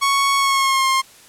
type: tone with pitch glide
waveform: sawtooth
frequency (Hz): 1108.7 to 1063.5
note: C#6 to C6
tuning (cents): 0 to +28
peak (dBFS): -11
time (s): 0.01-1.02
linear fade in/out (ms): 20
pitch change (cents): -72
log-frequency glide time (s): 0.37-0.87
effects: white hiss -46 dBFS RMS until 1.28 s + low-pass 11000 Hz 12 dB/octave